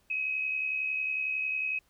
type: tone pair together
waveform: sine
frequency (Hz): 2481 / 2552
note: D#7 / D#7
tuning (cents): -6 / +43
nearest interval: unison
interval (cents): 49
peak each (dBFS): -38 / -29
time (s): 0.1-1.79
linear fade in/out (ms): 5
effects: pink hiss -69 dBFS RMS until 1.89 s